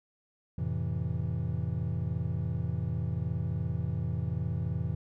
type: chord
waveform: triangle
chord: F major seventh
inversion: none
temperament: equal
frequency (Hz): 87.31 / 110 / 130.81 / 164.81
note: F2 / A2 / C3 / E3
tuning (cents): 0 / 0 / 0 / 0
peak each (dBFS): -33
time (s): 0.58-4.95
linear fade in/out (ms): 5
effects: none